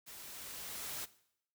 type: noise with level ramp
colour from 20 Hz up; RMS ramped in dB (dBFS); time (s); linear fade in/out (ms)
white; -51 to -41; 0.06-1.06; 20
effects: noise-tail reverb RT60 0.7 s tail -18 dB re dry